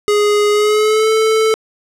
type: tone with pitch glide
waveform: square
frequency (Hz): 415.3 to 439.7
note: G#4 to A4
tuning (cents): 0 to -1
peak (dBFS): -11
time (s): 0.08-1.54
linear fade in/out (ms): 0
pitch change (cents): +99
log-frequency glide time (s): 0.51-1.1
effects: low-pass 10000 Hz 12 dB/octave

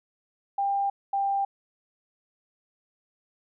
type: tone pair in turn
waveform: sine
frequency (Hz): 796 / 792.1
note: G5 / G5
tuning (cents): +26 / +18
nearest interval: unison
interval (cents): 8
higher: first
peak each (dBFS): -23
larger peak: neither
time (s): 0.58-0.9 / 1.13-1.45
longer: neither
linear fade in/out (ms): 5
effects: none

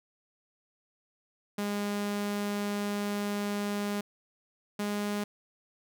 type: tone pair in turn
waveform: sawtooth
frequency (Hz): 204.6 / 206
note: G#3 / G#3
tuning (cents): -26 / -14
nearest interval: unison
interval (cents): 12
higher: second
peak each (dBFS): -26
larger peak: neither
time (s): 1.58-4.01 / 4.79-5.24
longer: first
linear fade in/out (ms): 5
effects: none

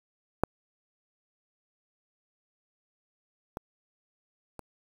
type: clicks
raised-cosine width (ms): 1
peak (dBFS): -8 / -21 / -26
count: 3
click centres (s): 0.436 / 3.571 / 4.593
effects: 7-bit

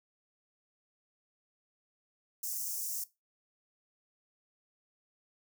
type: high-pass noise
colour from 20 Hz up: white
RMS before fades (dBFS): -37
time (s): 2.43-3.04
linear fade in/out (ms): 5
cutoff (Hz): 5500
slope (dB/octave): 48
effects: noise-tail reverb RT60 0.2 s tail -17 dB re dry

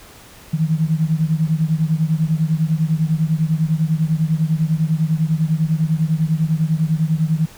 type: beating tone pair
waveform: sine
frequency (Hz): 155.56 / 165.56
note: D#3 / E3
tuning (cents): 0 / +8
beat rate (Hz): 10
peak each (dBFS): -17 / -19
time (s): 0.53-7.46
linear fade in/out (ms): 10
effects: pink hiss -43 dBFS RMS until 7.57 s

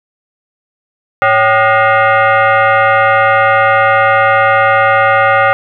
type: tone with frequency modulation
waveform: sine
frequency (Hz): 110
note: A2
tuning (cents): 0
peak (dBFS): -6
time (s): 1.22-5.53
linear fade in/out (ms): 0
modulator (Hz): 665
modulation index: 2.6
effects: none

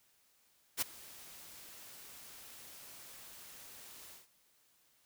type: noise with ADSR envelope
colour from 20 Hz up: white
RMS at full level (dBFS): -31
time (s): 0.77-4.28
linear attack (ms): 46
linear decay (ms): 13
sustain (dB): -22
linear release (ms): 160
effects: white hiss -71 dBFS RMS until 5.05 s

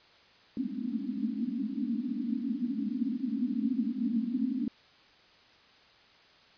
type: band-pass noise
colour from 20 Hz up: white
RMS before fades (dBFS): -32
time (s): 0.57-4.68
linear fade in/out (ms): 2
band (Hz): 210 to 280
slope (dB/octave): 96
effects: white hiss -59 dBFS RMS until 6.57 s + resampled to 11025 Hz

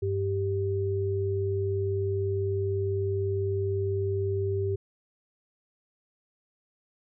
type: tone pair together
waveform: sine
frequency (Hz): 98 / 392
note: G2 / G4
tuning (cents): 0 / 0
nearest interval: 2 octaves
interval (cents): 2400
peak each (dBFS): -28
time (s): 0.02-4.76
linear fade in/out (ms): 10
effects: none

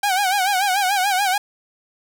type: tone with vibrato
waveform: sawtooth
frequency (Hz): 776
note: G5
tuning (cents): -18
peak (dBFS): -13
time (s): 0.03-1.38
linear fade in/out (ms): 5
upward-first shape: sine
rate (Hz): 6.9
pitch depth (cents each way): 110
effects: none

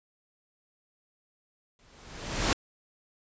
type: noise with exponential growth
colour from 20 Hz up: pink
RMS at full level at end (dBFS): -23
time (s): 1.79-2.53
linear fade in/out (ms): 1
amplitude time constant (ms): 160
effects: resampled to 16000 Hz

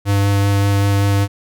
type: tone with vibrato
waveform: square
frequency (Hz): 100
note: G2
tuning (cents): +35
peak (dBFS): -13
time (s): 0.05-1.28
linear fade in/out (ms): 50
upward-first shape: sine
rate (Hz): 5.2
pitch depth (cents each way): 9
effects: none

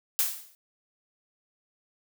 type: noise with exponential decay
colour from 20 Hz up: blue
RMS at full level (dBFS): -22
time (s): 0.19-0.55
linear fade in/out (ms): 0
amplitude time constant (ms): 78
effects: none

